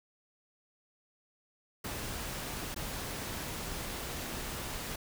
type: noise with dropouts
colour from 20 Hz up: pink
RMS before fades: -39 dBFS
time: 1.84-4.96 s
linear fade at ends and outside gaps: 5 ms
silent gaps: 2.745-2.761 s
effects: none